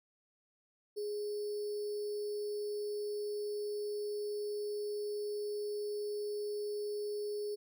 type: tone with sample-and-hold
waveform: sine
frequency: 415.3 Hz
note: G#4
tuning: in tune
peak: -35 dBFS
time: 0.96-7.56 s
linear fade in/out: 20 ms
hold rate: 4900 Hz
effects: none